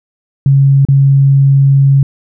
sine tone with dropouts, 137.7 Hz, C#3, 11 cents flat, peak -4 dBFS, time 0.46-2.03 s, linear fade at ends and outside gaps 2 ms, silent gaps 0.851-0.886 s, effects none

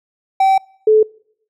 triangle / sine tone pair in turn, 771 / 432.7 Hz, G5 / A4, -29 / -29 cents, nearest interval minor seventh, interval 1000 cents, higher first, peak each -7 dBFS, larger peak neither, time 0.4-0.58 / 0.87-1.03 s, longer first, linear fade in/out 5 ms, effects noise-tail reverb RT60 0.7 s tail -26 dB re dry

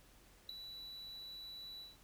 triangle tone with ADSR envelope, 3947 Hz, B7, 2 cents flat, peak -35 dBFS, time 0.49-1.97 s, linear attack 4 ms, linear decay 4 ms, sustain -11 dB, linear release 170 ms, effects added 44 Hz sine -67 dBFS peak until 2.03 s + pink hiss -65 dBFS RMS until 2.03 s

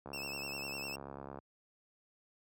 click train, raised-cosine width 1 ms, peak -31 dBFS, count 93, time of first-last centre 0.06-1.388 s, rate 69.3 Hz
25% pulse tone with vibrato, 2659 Hz, E7, 14 cents sharp, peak -37 dBFS, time 0.13-0.96 s, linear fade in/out 5 ms, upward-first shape sine, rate 10 Hz, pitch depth 56 cents each way
effects high-pass 80 Hz 12 dB/octave

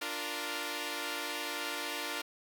5% pulse chord, Bb major, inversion first, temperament equal, 293.7 / 349.2 / 466.2 Hz, D4 / F4 / Bb4, 0 / 0 / 0 cents, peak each -28 / -29 / -28 dBFS, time 0.01-2.22 s, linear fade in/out 10 ms, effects none

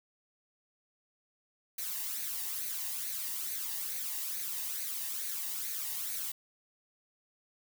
blue noise with flanger, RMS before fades -37 dBFS, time 1.78-6.32 s, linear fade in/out 5 ms, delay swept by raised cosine 0.47 to 1.09 ms, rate 2.3 Hz, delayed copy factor +0.55, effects none

